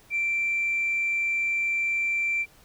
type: tone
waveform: sine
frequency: 2349 Hz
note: D7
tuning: in tune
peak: -22 dBFS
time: 0.1-2.46 s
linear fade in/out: 50 ms
effects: tanh soft clip ceiling -19 dBFS + pink hiss -56 dBFS RMS until 2.64 s